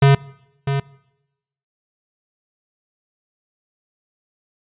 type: tone with echo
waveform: square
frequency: 138.59 Hz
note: C#3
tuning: in tune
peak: -9 dBFS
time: 0.02-0.15 s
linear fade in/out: 5 ms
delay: 650 ms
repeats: 1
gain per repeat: -9 dB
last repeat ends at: 0.8 s
effects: noise-tail reverb RT60 0.9 s tail -22 dB re dry + resampled to 8000 Hz